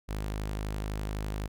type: tone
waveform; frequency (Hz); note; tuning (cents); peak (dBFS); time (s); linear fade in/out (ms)
sawtooth; 51.91; G#1; 0; -28; 0.08-1.48; 20
effects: none